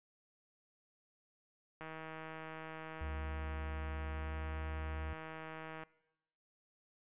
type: click train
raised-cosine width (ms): 0.5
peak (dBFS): -32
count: 641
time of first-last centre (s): 1.81-5.835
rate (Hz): 159
type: tone with pitch glide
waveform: triangle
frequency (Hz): 73.42 to 75.01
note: D2 to D2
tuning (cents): 0 to +37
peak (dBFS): -37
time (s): 3.01-5.13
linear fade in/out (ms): 0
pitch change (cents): +37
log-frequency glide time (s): 4.08-4.62
effects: noise-tail reverb RT60 0.9 s tail -21 dB re dry + resampled to 8000 Hz